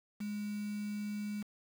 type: tone with quantisation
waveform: sine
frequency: 207.7 Hz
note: G#3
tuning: in tune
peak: -36 dBFS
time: 0.2-1.43 s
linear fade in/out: 10 ms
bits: 8
effects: none